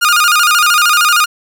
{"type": "tone with vibrato", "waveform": "sawtooth", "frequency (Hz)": 1318.5, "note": "E6", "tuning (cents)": 0, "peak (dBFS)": -4, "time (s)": [0.01, 1.26], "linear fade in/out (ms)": 20, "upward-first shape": "square", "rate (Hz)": 13, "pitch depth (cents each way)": 120, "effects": []}